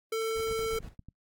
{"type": "tone", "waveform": "square", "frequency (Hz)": 446.8, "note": "A4", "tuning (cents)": 27, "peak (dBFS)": -29, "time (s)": [0.12, 0.79], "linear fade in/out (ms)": 5}
{"type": "noise with tremolo", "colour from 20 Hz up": "brown", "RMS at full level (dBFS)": -43, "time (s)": [0.35, 0.95], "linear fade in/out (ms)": 20, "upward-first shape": "square", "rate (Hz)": 8.4, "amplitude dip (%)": 75}
{"type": "clicks", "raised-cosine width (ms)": 5, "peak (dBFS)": -34, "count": 9, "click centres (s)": [0.512, 0.593, 0.663, 0.763, 0.805, 0.845, 0.877, 0.993, 1.086]}
{"effects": ["noise-tail reverb RT60 0.1 s tail -22 dB re dry", "AAC 64 kbps"]}